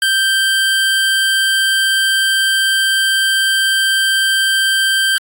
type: tone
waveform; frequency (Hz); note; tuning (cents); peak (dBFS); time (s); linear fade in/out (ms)
25% pulse; 1568; G6; 0; -8; 0.02-5.18; 2
effects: AAC 64 kbps